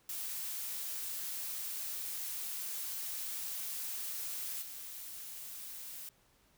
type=noise with level steps; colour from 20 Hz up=blue; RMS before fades=-40 / -46 dBFS; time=0.09-6.09 s; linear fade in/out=2 ms; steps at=4.61 s; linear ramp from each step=20 ms; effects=pink hiss -69 dBFS RMS until 6.57 s